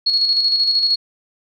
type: tone with tremolo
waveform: sine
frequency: 4331 Hz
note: C#8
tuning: 41 cents flat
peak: -12 dBFS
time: 0.06-0.96 s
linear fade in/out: 10 ms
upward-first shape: square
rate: 13 Hz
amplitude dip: 40%
effects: none